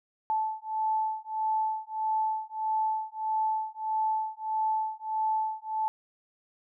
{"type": "beating tone pair", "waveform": "sine", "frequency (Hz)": [872, 873.6], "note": ["A5", "A5"], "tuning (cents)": [-16, -13], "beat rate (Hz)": 1.6, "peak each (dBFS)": -30, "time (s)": [0.3, 5.88], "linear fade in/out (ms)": 0, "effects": []}